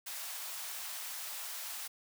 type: high-pass noise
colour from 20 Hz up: white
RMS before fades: -42 dBFS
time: 0.06-1.88 s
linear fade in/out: 10 ms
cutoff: 650 Hz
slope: 24 dB/octave
effects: none